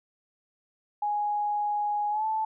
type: tone with pitch glide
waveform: sine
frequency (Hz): 830.6 to 875.4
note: G#5 to A5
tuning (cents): 0 to -9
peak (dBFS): -25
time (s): 1.02-2.45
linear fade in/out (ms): 5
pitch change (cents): +91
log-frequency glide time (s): 2.1-2.25
effects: none